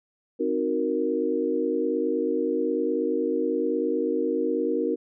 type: chord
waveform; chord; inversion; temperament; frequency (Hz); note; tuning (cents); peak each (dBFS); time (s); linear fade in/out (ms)
sine; C half-diminished seventh; none; equal; 261.6 / 311.1 / 370 / 466.2; C4 / Eb4 / Gb4 / Bb4; 0 / 0 / 0 / 0; -30 / -28 / -29 / -26; 0.39-4.96; 20
effects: none